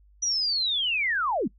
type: linear sweep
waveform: sine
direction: down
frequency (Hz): 5920 to 164.81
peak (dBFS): -23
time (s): 0.22-1.48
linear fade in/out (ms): 10
effects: noise-tail reverb RT60 0.1 s tail -23 dB re dry + added 50 Hz sine -54 dBFS peak until 1.58 s